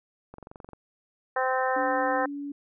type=click train; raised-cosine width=1 ms; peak=-29 dBFS; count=10; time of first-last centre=0.34-0.733 s; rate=22.9 Hz
type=harmonic tone; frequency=258.9 Hz; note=C4; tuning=18 cents flat; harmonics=2 / 3 / 4 / 5 / 6 / 7; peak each=-28 / -28 / -31 / -34 / -34 / -33 dBFS; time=1.36-2.26 s; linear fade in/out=5 ms
type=tone; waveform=sine; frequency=285.2 Hz; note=C#4; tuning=49 cents sharp; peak=-32 dBFS; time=1.76-2.52 s; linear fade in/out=5 ms
effects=none